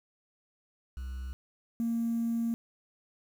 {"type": "tone pair in turn", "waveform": "triangle", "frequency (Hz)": [64.4, 231.2], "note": ["C2", "A#3"], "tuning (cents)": [-27, -14], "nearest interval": "octave + minor seventh", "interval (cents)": 2213, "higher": "second", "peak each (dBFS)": [-33, -24], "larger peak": "second", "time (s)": [[0.97, 1.33], [1.8, 2.54]], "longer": "second", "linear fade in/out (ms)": 0, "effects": ["tanh soft clip ceiling -25 dBFS", "9-bit"]}